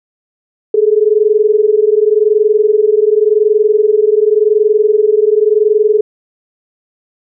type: tone pair together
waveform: sine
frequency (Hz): 415.3 / 436.2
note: G#4 / A4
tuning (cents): 0 / -15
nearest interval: minor second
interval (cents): 85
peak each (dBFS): -10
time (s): 0.74-6.01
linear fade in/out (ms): 5
effects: none